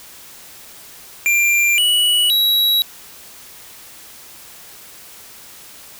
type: tone with pitch steps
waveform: square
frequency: 2378 / 2938 / 3878 Hz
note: D7 / F#7 / B7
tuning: +21 / -13 / -32 cents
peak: -13 dBFS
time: 1.26-2.82 s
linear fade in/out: 0 ms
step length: 520 ms
effects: white hiss -40 dBFS RMS until 5.99 s